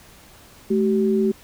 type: tone pair together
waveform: sine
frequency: 215.1 / 383 Hz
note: A3 / G4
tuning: -39 / -40 cents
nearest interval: minor seventh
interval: 999 cents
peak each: -19 dBFS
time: 0.7-1.32 s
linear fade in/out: 10 ms
effects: pink hiss -48 dBFS RMS until 1.43 s